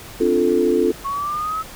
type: chord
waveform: sine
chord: D minor seventh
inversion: third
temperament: equal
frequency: 261.6 / 293.7 / 349.2 / 440 Hz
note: C4 / D4 / F4 / A4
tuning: 0 / 0 / 0 / 0 cents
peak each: -22 / -23 / -18 / -18 dBFS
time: 0.2-0.92 s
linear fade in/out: 10 ms
type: linear sweep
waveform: sine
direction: up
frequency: 1095 to 1300 Hz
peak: -21 dBFS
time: 1.04-1.63 s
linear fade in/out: 20 ms
effects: pink hiss -38 dBFS RMS until 1.75 s

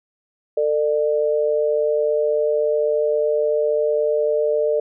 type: tone pair together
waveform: sine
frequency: 448.2 / 598.7 Hz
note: A4 / D5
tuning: +32 / +33 cents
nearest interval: perfect fourth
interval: 501 cents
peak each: -19 dBFS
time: 0.57-4.8 s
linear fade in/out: 5 ms
effects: none

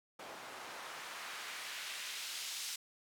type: noise with band-pass filter sweep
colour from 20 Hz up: white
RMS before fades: -45 dBFS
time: 0.19-2.76 s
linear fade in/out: 5 ms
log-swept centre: 620 to 4700 Hz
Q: 0.87
effects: none

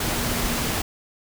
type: tone in noise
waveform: sine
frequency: 238.7 Hz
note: A#3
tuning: 41 cents sharp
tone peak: -32 dBFS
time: 0.03-0.7 s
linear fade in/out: 5 ms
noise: pink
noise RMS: -25 dBFS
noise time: 0-0.82 s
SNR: -10 dB
effects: none

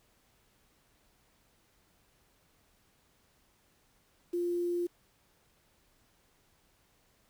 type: tone with quantisation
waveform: sine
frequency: 349.2 Hz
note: F4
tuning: in tune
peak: -29 dBFS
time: 4.33-4.87 s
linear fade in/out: 10 ms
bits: 9
effects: pink hiss -69 dBFS RMS until 7.29 s

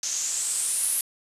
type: noise with low-pass filter sweep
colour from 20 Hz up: blue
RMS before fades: -27 dBFS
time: 0.03-1.01 s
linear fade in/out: 2 ms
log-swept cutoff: 6200 to 11000 Hz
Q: 5.5
effects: resampled to 32000 Hz

